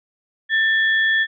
sine tone pair together, 1779 / 3358 Hz, A6 / G#7, +19 / +18 cents, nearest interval major seventh, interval 1099 cents, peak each -15 / -25 dBFS, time 0.49-1.27 s, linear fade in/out 50 ms, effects none

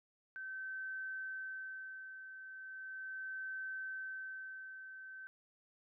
sine tone with tremolo, 1540 Hz, G6, 31 cents flat, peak -40 dBFS, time 0.36-5.27 s, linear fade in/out 0 ms, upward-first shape sine, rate 0.38 Hz, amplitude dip 60%, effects none

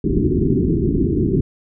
white low-pass noise, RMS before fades -17 dBFS, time 0.04-1.41 s, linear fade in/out 5 ms, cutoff 400 Hz, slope 96 dB/octave, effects none

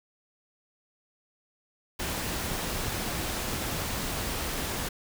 pink noise, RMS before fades -32 dBFS, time 1.99-4.89 s, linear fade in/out 10 ms, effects none

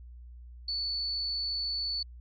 sine tone, 4463 Hz, C#8, 11 cents sharp, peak -30 dBFS, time 0.68-2.03 s, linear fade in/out 5 ms, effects added 60 Hz sine -45 dBFS peak until 2.2 s

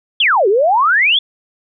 sine exponential two-way sweep, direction down then up, 3530 to 370 to 3530 Hz, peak -9 dBFS, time 0.2-1.19 s, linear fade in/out 5 ms, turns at 0.48 s, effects none

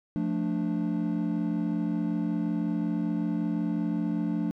triangle chord, D minor, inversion first, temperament equal, 174.61 / 220 / 293.7 Hz, F3 / A3 / D4, 0 / 0 / 0 cents, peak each -28 dBFS, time 0.16-4.51 s, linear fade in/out 0 ms, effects tanh soft clip ceiling -16 dBFS

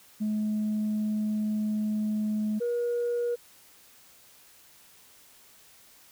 sine tone pair in turn, 213.1 / 478.4 Hz, G#3 / A#4, +45 / +45 cents, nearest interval octave + major second, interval 1400 cents, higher second, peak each -24 dBFS, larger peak neither, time 0.2-2.6 / 2.6-3.36 s, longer first, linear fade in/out 20 ms, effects tanh soft clip ceiling -23 dBFS + white hiss -56 dBFS RMS until 6.11 s

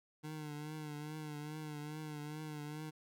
25% pulse tone with vibrato, 151.5 Hz, D#3, 46 cents flat, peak -39 dBFS, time 0.23-2.91 s, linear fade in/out 20 ms, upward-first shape triangle, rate 2.4 Hz, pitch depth 54 cents each way, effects none

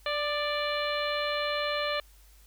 harmonic tone with a mistuned harmonic, 587.3 Hz, D5, in tune, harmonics 1 / 2 / 3 / 4 / 5 / 6 / 7, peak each -31 / -34 / -36 / -37 / -38 / -39 / -39 dBFS, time 0.06-2 s, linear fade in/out 2 ms, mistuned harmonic 2, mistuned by +22 cents, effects added 50 Hz sine -54 dBFS peak until 2.46 s + white hiss -61 dBFS RMS until 2.46 s

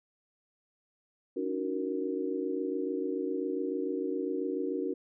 sine chord, D# minor seventh, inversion third, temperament equal with one note detuned, 284 / 311.1 / 370 / 466.2 Hz, C#4 / D#4 / F#4 / A#4, +42 / 0 / 0 / 0 cents, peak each -35 / -38 / -34 / -36 dBFS, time 1.36-4.94 s, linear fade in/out 10 ms, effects none

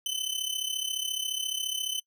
sawtooth tone with amplitude modulation, 3042 Hz, F#7, 47 cents sharp, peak -23 dBFS, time 0.06-2 s, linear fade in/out 2 ms, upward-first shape sine, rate 34.4 Hz, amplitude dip 75%, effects noise-tail reverb RT60 0.1 s tail -23 dB re dry

